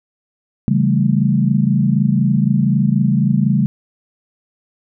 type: chord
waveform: sine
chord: A dominant seventh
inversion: first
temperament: equal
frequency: 138.59 / 164.81 / 196 / 220 Hz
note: C#3 / E3 / G3 / A3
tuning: 0 / 0 / 0 / 0 cents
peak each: -16 / -20 / -16 / -18 dBFS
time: 0.68-3.66 s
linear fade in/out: 0 ms
effects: none